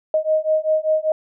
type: beating tone pair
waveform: sine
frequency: 622.3 / 627.4 Hz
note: D#5 / D#5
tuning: 0 / +14 cents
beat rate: 5.1 Hz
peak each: -19 dBFS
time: 0.14-1.12 s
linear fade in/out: 2 ms
effects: none